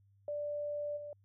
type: tone with level steps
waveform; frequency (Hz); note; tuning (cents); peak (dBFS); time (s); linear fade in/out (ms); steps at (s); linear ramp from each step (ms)
sine; 587.3; D5; 0; -35 / -42; 0.28-1.13; 2; 0.96; 20
effects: added 99 Hz sine -64 dBFS peak until 1.24 s